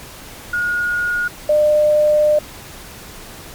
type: tone pair in turn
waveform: sine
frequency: 1439 / 601.5 Hz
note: F#6 / D5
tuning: -49 / +41 cents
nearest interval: octave + minor third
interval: 1510 cents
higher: first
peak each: -16 / -10 dBFS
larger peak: second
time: 0.53-1.28 / 1.49-2.39 s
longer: second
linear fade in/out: 5 ms
effects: pink hiss -36 dBFS RMS until 3.54 s + MP3 96 kbps